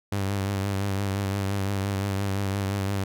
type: tone with vibrato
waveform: sawtooth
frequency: 98.6 Hz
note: G2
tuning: 11 cents sharp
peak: -21 dBFS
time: 0.12-3.04 s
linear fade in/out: 5 ms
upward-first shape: triangle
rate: 5.8 Hz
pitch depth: 50 cents each way
effects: none